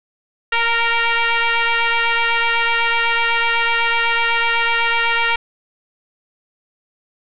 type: tone with frequency modulation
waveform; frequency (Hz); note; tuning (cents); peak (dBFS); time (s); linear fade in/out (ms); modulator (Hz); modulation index
sine; 460; A#4; -23; -14; 0.52-5.36; 5; 464; 5.6
effects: none